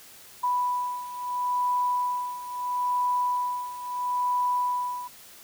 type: beating tone pair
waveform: sine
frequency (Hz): 987.8 / 988.55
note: B5 / B5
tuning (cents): 0 / +1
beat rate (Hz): 0.75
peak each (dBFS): -26 / -30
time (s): 0.43-5.08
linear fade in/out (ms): 10
effects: white hiss -49 dBFS RMS until 5.43 s